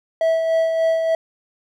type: tone with tremolo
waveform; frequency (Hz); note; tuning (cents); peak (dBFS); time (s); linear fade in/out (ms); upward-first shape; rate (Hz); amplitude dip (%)
triangle; 652; E5; -19; -12; 0.21-1.15; 2; sine; 3.4; 40
effects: none